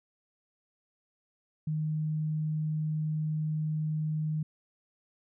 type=tone; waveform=sine; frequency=154.7 Hz; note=D#3; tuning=10 cents flat; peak=-28 dBFS; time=1.67-4.43 s; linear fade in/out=5 ms; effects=none